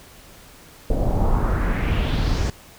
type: noise with low-pass filter sweep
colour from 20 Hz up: brown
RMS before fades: -20 dBFS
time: 0.9-2.5 s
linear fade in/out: 2 ms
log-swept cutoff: 510 to 6700 Hz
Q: 2.5
effects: pink hiss -46 dBFS RMS until 2.78 s